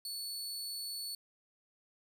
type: tone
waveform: sawtooth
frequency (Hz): 4435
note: C#8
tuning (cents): 0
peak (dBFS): -36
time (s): 0.05-1.15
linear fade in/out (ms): 2
effects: none